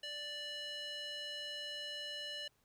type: tone with band-pass filter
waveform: square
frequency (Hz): 587.3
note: D5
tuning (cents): 0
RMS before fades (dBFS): -44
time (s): 0.03-2.48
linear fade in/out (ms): 5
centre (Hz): 3300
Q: 2.8
effects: pink hiss -75 dBFS RMS until 2.64 s